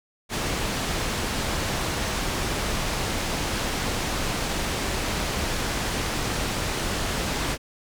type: low-pass noise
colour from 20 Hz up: pink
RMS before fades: -27 dBFS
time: 0.29-7.58 s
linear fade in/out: 50 ms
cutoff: 8200 Hz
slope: 12 dB/octave
effects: none